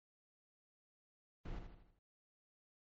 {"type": "noise with echo", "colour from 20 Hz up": "brown", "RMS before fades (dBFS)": -45, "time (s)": [1.45, 1.59], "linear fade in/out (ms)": 5, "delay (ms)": 80, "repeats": 5, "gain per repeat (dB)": -6, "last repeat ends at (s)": 1.99, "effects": ["low-pass 4000 Hz 12 dB/octave", "MP3 32 kbps"]}